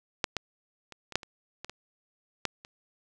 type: clicks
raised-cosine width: 0.2 ms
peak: -8 / -12 / -27 / -25 / -7 / -26 / -21 / -23 / -10 / -28 dBFS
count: 10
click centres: 0.242 / 0.367 / 0.923 / 1.123 / 1.156 / 1.232 / 1.646 / 1.696 / 2.453 / 2.649 s
effects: none